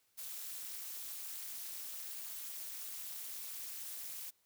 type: noise with amplitude modulation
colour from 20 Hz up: blue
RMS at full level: -41 dBFS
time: 0.17-4.31 s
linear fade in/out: 20 ms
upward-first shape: sine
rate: 284 Hz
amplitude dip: 95%
effects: white hiss -75 dBFS RMS until 4.45 s